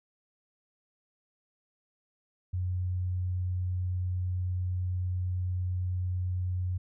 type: tone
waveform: sine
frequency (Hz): 90.9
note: F#2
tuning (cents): -30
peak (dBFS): -28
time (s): 2.53-6.78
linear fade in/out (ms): 10
effects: none